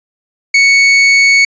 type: tone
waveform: 40% pulse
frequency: 2220 Hz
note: C#7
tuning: 2 cents sharp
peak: -4 dBFS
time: 0.54-1.45 s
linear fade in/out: 5 ms
effects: resampled to 16000 Hz